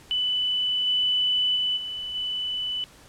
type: tone with level steps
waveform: sine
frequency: 2989 Hz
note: F#7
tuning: 17 cents sharp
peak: -22 / -20 / -22 / -30 / -26 dBFS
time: 0.11-2.84 s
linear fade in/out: 0 ms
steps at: 0.86 / 1.55 / 1.76 / 2.14 s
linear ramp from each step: 20 ms
effects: pink hiss -51 dBFS RMS until 3.08 s + low-pass 11000 Hz 12 dB/octave